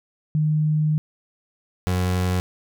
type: tone pair in turn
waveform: sine / 30% pulse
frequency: 153.3 / 91.15 Hz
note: D#3 / F#2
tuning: -25 / -25 cents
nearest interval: major sixth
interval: 900 cents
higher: first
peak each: -17 dBFS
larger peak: neither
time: 0.35-0.98 / 1.87-2.4 s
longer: first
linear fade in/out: 0 ms
effects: none